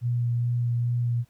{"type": "tone with vibrato", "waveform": "sine", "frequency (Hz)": 120, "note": "B2", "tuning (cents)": -49, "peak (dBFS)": -22, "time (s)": [0.01, 1.25], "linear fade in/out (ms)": 50, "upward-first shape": "sine", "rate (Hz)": 2.4, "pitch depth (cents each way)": 13, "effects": ["pink hiss -66 dBFS RMS until 1.29 s"]}